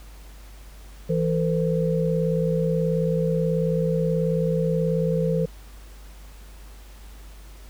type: tone cluster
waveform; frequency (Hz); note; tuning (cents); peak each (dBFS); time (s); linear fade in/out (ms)
sine; 164.2 / 451.5 / 510; E3 / A4 / C5; -6 / +45 / -44; -22 / -26 / -26; 1.09-5.46; 10
effects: added 50 Hz sine -41 dBFS peak until 7.69 s + pink hiss -51 dBFS RMS until 7.69 s